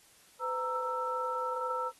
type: tone cluster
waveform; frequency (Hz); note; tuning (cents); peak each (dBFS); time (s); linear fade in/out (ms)
sine; 506 / 928 / 1326; B4 / A#5 / E6; +42 / -8 / +10; -36 / -36 / -34; 0.39-1.92; 50
effects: white hiss -61 dBFS RMS until 1.99 s + AAC 32 kbps